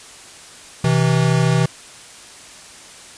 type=tone pair together; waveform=square; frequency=128.7 / 162.15 Hz; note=C3 / E3; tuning=-28 / -28 cents; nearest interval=major third; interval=400 cents; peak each=-17 dBFS; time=0.84-1.66 s; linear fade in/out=5 ms; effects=white hiss -40 dBFS RMS until 3.17 s + resampled to 22050 Hz